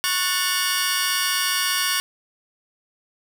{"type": "tone cluster", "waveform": "20% pulse", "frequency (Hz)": [1104, 1475, 1779, 2835, 4673], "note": ["C#6", "F#6", "A6", "F7", "D8"], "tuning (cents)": [-7, -6, 19, 25, -9], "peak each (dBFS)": -22, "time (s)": [0.04, 2], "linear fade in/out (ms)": 0, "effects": []}